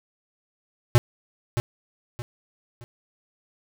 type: tone with echo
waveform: square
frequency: 120 Hz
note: B2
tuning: 49 cents flat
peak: -13 dBFS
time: 0.95-0.98 s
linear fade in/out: 0 ms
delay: 620 ms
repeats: 3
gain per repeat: -9 dB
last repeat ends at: 2.84 s
effects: none